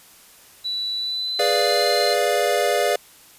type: tone with pitch glide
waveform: sine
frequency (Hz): 3951 to 4140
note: B7 to C8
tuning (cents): 0 to -19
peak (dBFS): -23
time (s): 0.64-2.15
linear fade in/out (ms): 20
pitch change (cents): +81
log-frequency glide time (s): 0.96-1.9
type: clicks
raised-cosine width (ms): 0.2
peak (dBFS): -31 / -32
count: 2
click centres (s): 1.284 / 1.754
type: chord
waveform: square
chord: G# diminished seventh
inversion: none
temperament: equal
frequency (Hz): 415.3 / 493.9 / 587.3 / 698.5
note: G#4 / B4 / D5 / F5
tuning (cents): 0 / 0 / 0 / 0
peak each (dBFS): -25 / -25 / -23 / -24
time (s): 1.39-2.96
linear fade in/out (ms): 5
effects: white hiss -49 dBFS RMS until 3.38 s + resampled to 32000 Hz